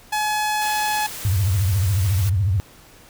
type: tone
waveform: sawtooth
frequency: 849 Hz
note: G#5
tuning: 38 cents sharp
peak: -16 dBFS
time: 0.12-1.07 s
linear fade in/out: 10 ms
type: noise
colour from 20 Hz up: white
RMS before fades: -33 dBFS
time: 0.61-2.3 s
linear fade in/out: 10 ms
type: tone with vibrato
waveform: sine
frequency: 96.5 Hz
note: G2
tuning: 27 cents flat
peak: -16 dBFS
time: 1.25-2.6 s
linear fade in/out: 0 ms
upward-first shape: triangle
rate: 14 Hz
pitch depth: 240 cents each way
effects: pink hiss -48 dBFS RMS until 3.09 s